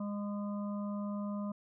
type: harmonic tone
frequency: 204.5 Hz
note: G#3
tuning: 26 cents flat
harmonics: 1 / 3 / 5 / 6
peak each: -35 / -45 / -49 / -51 dBFS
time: 0-1.52 s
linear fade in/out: 5 ms
effects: none